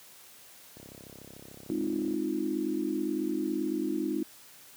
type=click train; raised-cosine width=2 ms; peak=-34 dBFS; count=47; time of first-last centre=0.77-2.139 s; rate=33.6 Hz
type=chord; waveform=sine; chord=F minor seventh; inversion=first; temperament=equal; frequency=207.7 / 261.6 / 311.1 / 349.2 Hz; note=Ab3 / C4 / Eb4 / F4; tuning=0 / 0 / 0 / 0 cents; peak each=-37 / -35 / -31 / -34 dBFS; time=1.7-4.23 s; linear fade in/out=0 ms
effects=white hiss -53 dBFS RMS until 4.76 s + high-pass 80 Hz 12 dB/octave